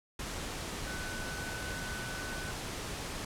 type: tone in noise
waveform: sine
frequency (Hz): 1500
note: F#6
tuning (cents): +23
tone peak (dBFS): -42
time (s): 0.87-2.51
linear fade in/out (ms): 5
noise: pink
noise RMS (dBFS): -39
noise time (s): 0.19-3.25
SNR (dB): -6
effects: low-pass 10000 Hz 12 dB/octave